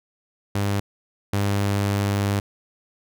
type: tone pair in turn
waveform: sawtooth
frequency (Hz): 100.6 / 100.6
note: G2 / G2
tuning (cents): +45 / +45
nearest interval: unison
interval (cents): 0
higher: neither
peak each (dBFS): -17 / -16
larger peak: second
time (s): 0.55-0.8 / 1.33-2.4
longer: second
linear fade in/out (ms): 5
effects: none